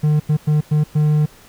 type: tone bursts at uneven times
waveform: triangle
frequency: 151.2 Hz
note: D#3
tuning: 49 cents flat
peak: -10 dBFS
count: 5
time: 0.03-0.2 / 0.29-0.37 / 0.47-0.61 / 0.71-0.84 / 0.95-1.26 s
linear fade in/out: 10 ms
effects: pink hiss -46 dBFS RMS until 1.48 s